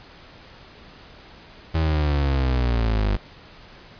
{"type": "linear sweep", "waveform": "35% pulse", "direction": "down", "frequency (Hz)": [81.4, 49], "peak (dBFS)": -17, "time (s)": [1.74, 3.17], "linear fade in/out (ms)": 10, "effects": ["pink hiss -46 dBFS RMS until 3.99 s", "resampled to 11025 Hz"]}